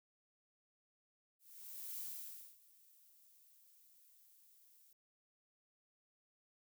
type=noise with ADSR envelope; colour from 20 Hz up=violet; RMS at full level=-45 dBFS; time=1.39-4.93 s; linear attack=610 ms; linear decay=560 ms; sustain=-22 dB; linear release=4 ms; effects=none